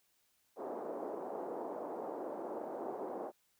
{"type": "band-pass noise", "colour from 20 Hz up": "pink", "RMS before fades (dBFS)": -42, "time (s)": [0.56, 3.32], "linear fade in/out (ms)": 50, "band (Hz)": [320, 840], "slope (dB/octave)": 24, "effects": ["white hiss -75 dBFS RMS until 3.59 s"]}